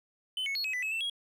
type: tone with pitch steps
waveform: triangle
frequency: 3040 / 2202 / 4334 / 2552 / 1991 / 2579 / 2673 / 3304 Hz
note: F#7 / C#7 / C#8 / D#7 / B6 / E7 / E7 / G#7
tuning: +46 / -12 / -40 / +43 / +14 / -39 / +23 / -10 cents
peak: -29 dBFS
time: 0.37-1.098 s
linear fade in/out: 2 ms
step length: 91 ms
effects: none